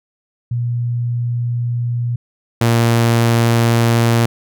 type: tone pair in turn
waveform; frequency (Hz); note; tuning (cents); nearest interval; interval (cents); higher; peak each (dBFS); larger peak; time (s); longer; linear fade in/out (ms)
sine / sawtooth; 120 / 116.52; B2 / A#2; -49 / 0; minor second; 51; first; -16 / -7; second; 0.51-2.16 / 2.61-4.26; neither; 5
effects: none